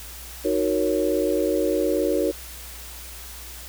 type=chord; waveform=sine; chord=D# minor seventh; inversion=none; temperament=equal; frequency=311.1 / 370 / 466.2 / 554.4 Hz; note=D#4 / F#4 / A#4 / C#5; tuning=0 / 0 / 0 / 0 cents; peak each=-25 dBFS; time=0.44-2.32 s; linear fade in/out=20 ms; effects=added 60 Hz sine -41 dBFS peak until 3.68 s + white hiss -40 dBFS RMS until 3.68 s